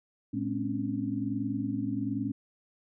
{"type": "tone cluster", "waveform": "sine", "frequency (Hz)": [113, 211.5, 260.9, 282.1], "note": ["A2", "G#3", "C4", "C#4"], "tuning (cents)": [47, 32, -5, 30], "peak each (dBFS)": [-37, -35, -34, -33], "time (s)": [0.33, 2.32], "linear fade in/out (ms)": 10, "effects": []}